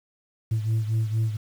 sine beating tone pair, 110 / 114.3 Hz, A2 / A#2, 0 / -34 cents, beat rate 4.3 Hz, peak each -21 / -26 dBFS, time 0.51-1.37 s, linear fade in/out 10 ms, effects tanh soft clip ceiling -19 dBFS + 8-bit

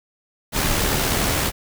pink noise with amplitude modulation, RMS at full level -19 dBFS, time 0.52-1.52 s, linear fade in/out 50 ms, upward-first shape sine, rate 73.7 Hz, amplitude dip 35%, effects none

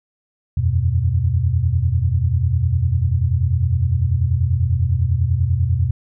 sine chord, E suspended second, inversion none, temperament equal, 82.41 / 92.5 / 123.47 Hz, E2 / F#2 / B2, 0 / 0 / 0 cents, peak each -19 dBFS, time 0.57-5.91 s, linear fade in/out 5 ms, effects none

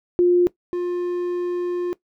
sine / triangle tone pair in turn, 353.9 / 353.9 Hz, F4 / F4, +23 / +23 cents, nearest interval unison, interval 0 cents, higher neither, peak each -12 / -19 dBFS, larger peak first, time 0.19-0.47 / 0.73-1.93 s, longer second, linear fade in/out 0 ms, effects noise-tail reverb RT60 0.1 s tail -18 dB re dry

